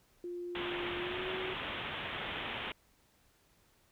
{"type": "tone with pitch glide", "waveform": "sine", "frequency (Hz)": [351.5, 372.4], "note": ["F4", "F#4"], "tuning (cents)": [11, 11], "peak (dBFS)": -38, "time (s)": [0.24, 1.54], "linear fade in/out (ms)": 2, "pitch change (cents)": 100, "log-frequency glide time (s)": [0.98, 1.29]}
{"type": "low-pass noise", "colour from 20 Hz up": "white", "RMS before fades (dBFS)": -40, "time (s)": [0.55, 2.72], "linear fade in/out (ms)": 2, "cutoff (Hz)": 3500, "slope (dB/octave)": 96}
{"effects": ["pink hiss -69 dBFS RMS until 3.91 s"]}